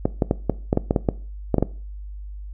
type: clicks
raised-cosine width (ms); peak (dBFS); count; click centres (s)
2; -4; 12; 0.055 / 0.222 / 0.311 / 0.497 / 0.729 / 0.774 / 0.909 / 0.962 / 1.088 / 1.543 / 1.583 / 1.626
effects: noise-tail reverb RT60 0.4 s tail -19 dB re dry + added 50 Hz sine -32 dBFS peak until 2.53 s